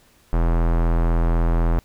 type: tone with low-pass filter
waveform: square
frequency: 41.95 Hz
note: E1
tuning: 31 cents sharp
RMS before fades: -18 dBFS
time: 0.33-1.79 s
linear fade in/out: 0 ms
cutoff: 1200 Hz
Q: 1.1
effects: pink hiss -56 dBFS RMS until 1.84 s